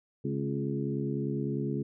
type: harmonic tone with a mistuned harmonic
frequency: 69.9 Hz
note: C#2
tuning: 15 cents sharp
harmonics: 2 / 3 / 4 / 5 / 6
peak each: -33 / -35 / -36 / -37 / -38 dBFS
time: 0.24-1.83 s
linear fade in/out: 10 ms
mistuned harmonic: 4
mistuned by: -42 cents
effects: none